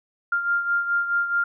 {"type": "beating tone pair", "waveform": "sine", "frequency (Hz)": [1396.9, 1401.6], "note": ["F6", "F6"], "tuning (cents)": [0, 6], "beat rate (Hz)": 4.7, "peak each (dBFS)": [-21, -28], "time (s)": [0.32, 1.44], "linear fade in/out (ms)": 5, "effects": []}